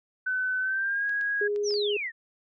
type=tone with pitch glide; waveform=sine; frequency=1512 to 1648.8 Hz; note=F#6 to G#6; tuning=+37 to -13 cents; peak=-25 dBFS; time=0.26-1.48 s; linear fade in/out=10 ms; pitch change=+150 cents; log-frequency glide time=0.6-1.07 s
type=clicks; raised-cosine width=0.2 ms; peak=-31 dBFS; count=5; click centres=1.094 / 1.212 / 1.561 / 1.708 / 1.74 s
type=tone; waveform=sine; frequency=412.8 Hz; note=G#4; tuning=10 cents flat; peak=-25 dBFS; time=1.41-1.97 s; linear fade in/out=5 ms
type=exponential sweep; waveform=sine; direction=down; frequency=6380 to 1756 Hz; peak=-29 dBFS; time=1.63-2.12 s; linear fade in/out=50 ms
effects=none